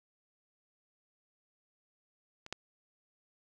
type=clicks; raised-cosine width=0.2 ms; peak=-29 / -19 dBFS; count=2; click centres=2.464 / 2.526 s; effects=none